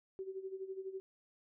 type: tone with tremolo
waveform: sine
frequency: 382.3 Hz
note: G4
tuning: 43 cents flat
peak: -38 dBFS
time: 0.19-1 s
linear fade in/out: 0 ms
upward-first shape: sine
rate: 12 Hz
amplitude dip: 75%
effects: none